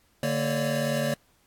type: tone cluster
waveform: square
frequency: 146 / 228.9 / 554 / 593 Hz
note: D3 / A#3 / C#5 / D5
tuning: -10 / -31 / -1 / +17 cents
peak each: -31 dBFS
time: 0.23-1.14 s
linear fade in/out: 2 ms
effects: pink hiss -65 dBFS RMS until 1.46 s + AAC 64 kbps